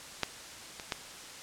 clicks, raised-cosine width 0.2 ms, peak -10 / -22 / -13 dBFS, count 3, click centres 0.233 / 0.798 / 0.922 s, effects white hiss -46 dBFS RMS until 1.42 s + low-pass 8000 Hz 12 dB/octave

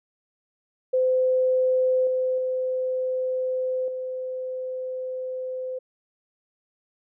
sine tone with level steps, 513 Hz, C5, 34 cents flat, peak -18 / -21 / -23 / -28 dBFS, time 0.93-5.79 s, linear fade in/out 10 ms, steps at 2.07 / 2.38 / 3.88 s, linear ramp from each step 2 ms, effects none

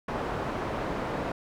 white low-pass noise, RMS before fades -32 dBFS, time 0.08-1.32 s, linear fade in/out 5 ms, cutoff 860 Hz, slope 12 dB/octave, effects none

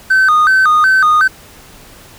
triangle tone with vibrato, 1375 Hz, F6, 27 cents flat, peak -4 dBFS, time 0.1-1.28 s, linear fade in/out 10 ms, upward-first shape square, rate 2.7 Hz, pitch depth 190 cents each way, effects tanh soft clip ceiling -1 dBFS + pink hiss -39 dBFS RMS until 2.18 s

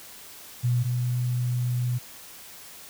sine tone pair in turn, 121.9 / 123.1 Hz, B2 / B2, -22 / -5 cents, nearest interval unison, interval 17 cents, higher second, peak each -20 / -23 dBFS, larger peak first, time 0.63-0.84 / 0.84-1.99 s, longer second, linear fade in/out 20 ms, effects white hiss -45 dBFS RMS until 2.89 s

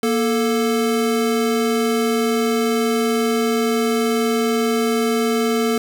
square tone pair together, 235.7 / 440.7 Hz, A#3 / A4, +19 / +3 cents, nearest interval major seventh, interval 1084 cents, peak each -20 dBFS, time 0.03-5.78 s, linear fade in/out 2 ms, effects none

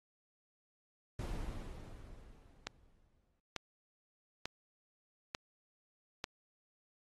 brown noise with exponential decay, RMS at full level -37 dBFS, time 1.19-3.4 s, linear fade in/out 2 ms, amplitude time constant 480 ms
click train, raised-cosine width 0.2 ms, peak -20 dBFS, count 5, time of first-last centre 2.67-6.241 s, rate 1.12 Hz
effects AAC 32 kbps

